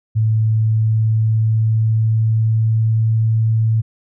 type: tone with pitch glide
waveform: sine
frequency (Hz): 110 to 111.54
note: A2 to A2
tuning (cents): 0 to +24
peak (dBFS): -12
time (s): 0.15-3.82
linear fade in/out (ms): 20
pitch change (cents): +24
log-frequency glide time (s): 0.44-3.18
effects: none